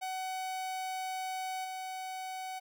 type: tone with level steps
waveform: 45% pulse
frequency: 750 Hz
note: F#5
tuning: 23 cents sharp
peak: -35 / -38 dBFS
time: 0.01-2.6 s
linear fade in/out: 20 ms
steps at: 1.64 s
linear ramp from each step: 10 ms
effects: none